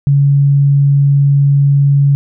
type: tone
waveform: sine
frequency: 140.8 Hz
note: C#3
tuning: 27 cents sharp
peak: -6 dBFS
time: 0.07-2.15 s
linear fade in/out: 0 ms
effects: none